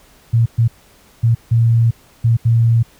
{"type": "tone bursts at uneven times", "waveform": "sine", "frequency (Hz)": 115.6, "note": "A#2", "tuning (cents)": -14, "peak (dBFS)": -9, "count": 6, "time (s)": [[0.33, 0.46], [0.58, 0.68], [1.23, 1.35], [1.51, 1.91], [2.24, 2.37], [2.45, 2.83]], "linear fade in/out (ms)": 10, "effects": ["pink hiss -49 dBFS RMS until 2.99 s"]}